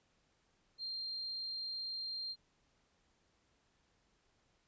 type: tone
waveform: sine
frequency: 4186 Hz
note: C8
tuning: in tune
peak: -39 dBFS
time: 0.78-2.36 s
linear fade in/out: 50 ms
effects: pink hiss -75 dBFS RMS until 4.67 s + resampled to 16000 Hz